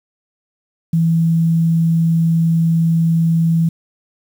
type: tone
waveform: sine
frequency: 164.81 Hz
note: E3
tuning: in tune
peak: -11 dBFS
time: 0.93-3.69 s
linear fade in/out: 5 ms
effects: 7-bit